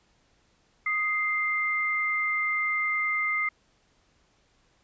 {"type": "tone pair together", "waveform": "sine", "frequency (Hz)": [1244.5, 2093], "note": ["D#6", "C7"], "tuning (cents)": [0, 0], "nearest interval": "major sixth", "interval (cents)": 900, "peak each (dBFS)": [-31, -25], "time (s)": [0.86, 3.49], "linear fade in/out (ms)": 5, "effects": ["pink hiss -66 dBFS RMS until 4.83 s", "resampled to 16000 Hz"]}